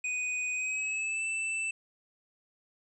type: tone with pitch glide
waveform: square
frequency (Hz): 2489 to 2652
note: D#7 to E7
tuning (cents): 0 to +10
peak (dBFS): -31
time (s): 0.04-1.71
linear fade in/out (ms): 5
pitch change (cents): +110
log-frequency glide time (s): 0.52-1.24
effects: resampled to 24000 Hz